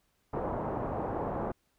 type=low-pass noise; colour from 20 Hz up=white; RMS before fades=-34 dBFS; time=0.33-1.52 s; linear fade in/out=5 ms; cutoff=900 Hz; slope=24 dB/octave; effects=pink hiss -74 dBFS RMS until 1.78 s